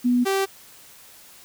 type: tone pair in turn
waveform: sine / sawtooth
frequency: 245.6 / 389 Hz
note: B3 / G4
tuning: -9 / -13 cents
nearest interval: minor sixth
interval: 796 cents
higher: second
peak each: -16 dBFS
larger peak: neither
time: 0.04-0.25 / 0.25-0.46 s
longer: neither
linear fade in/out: 20 ms
effects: white hiss -48 dBFS RMS until 1.44 s